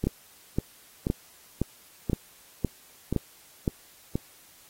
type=two click trains; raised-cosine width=3 ms; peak=-11 / -13 dBFS; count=8 / 5; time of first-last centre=0.07-3.678 / 0.04-4.155 s; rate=1.94 / 0.972 Hz; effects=white hiss -55 dBFS RMS until 4.69 s + AAC 48 kbps